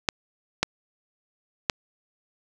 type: clicks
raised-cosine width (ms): 0.2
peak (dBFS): -3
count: 3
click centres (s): 0.088 / 0.63 / 1.698
effects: none